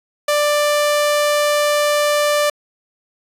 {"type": "tone", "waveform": "sawtooth", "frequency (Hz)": 590, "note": "D5", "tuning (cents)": 8, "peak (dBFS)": -10, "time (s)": [0.28, 2.5], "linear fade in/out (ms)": 5, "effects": ["resampled to 32000 Hz"]}